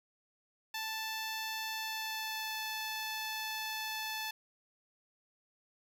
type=tone with pitch glide; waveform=10% pulse; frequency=880 to 872.9 Hz; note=A5 to A5; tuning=0 to -14 cents; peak=-28 dBFS; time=0.74-4.31 s; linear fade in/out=5 ms; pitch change=-14 cents; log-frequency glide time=1.72-2.63 s; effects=11-bit